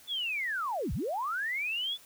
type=linear two-way sweep; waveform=sine; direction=down then up; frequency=3520 to 43.95 to 3520 Hz; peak=-30 dBFS; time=0.07-1.98 s; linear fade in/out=50 ms; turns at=0.93 s; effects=white hiss -56 dBFS RMS until 2.05 s